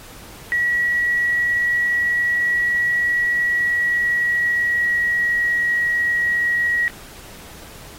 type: tone with pitch glide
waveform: sine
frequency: 1925 to 1908.4 Hz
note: B6 to A#6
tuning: -45 to +40 cents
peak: -16 dBFS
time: 0.52-6.88 s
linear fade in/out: 0 ms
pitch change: -15 cents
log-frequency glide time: 3.53-5.55 s
effects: pink hiss -41 dBFS RMS until 7.98 s + AAC 48 kbps